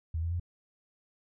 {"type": "tone with pitch steps", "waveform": "sine", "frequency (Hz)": [80.9, 83.95, 87.11], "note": ["E2", "E2", "F2"], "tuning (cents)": [-32, 32, -4], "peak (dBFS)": -29, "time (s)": [0.14, 0.398], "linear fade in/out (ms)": 5, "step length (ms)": 86, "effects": []}